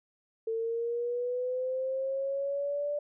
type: linear sweep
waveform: sine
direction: up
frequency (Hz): 446.8 to 587.3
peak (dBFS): -29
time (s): 0.47-2.99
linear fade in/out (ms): 5
effects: none